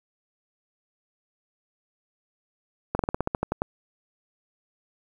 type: slowing click train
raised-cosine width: 1 ms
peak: -10 dBFS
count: 11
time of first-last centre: 2.95-3.619 s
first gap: 42 ms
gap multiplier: 1.1
effects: 8-bit